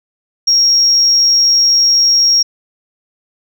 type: tone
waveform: sine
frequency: 5588 Hz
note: F8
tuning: in tune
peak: -6 dBFS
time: 0.47-2.43 s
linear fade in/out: 10 ms
effects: tanh soft clip ceiling -3 dBFS